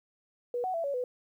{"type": "tone with pitch steps", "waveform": "sine", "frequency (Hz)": [485.8, 744, 667, 562, 497.6], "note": ["B4", "F#5", "E5", "C#5", "B4"], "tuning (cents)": [-29, 9, 20, 24, 13], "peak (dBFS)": -29, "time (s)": [0.54, 1.04], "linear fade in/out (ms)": 2, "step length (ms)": 100, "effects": ["11-bit"]}